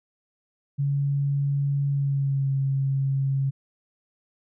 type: tone with pitch glide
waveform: sine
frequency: 140.8 to 136.24 Hz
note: C#3 to C#3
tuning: +27 to -30 cents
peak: -21 dBFS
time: 0.78-3.51 s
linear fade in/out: 20 ms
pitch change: -57 cents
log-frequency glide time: 1.89-2.52 s
effects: none